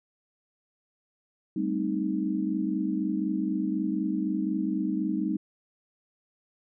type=chord; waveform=sine; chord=A half-diminished seventh; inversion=third; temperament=equal; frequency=196 / 220 / 261.6 / 311.1 Hz; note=G3 / A3 / C4 / Eb4; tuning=0 / 0 / 0 / 0 cents; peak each=-30 / -34 / -33 / -29 dBFS; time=1.56-5.37 s; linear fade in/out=5 ms; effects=none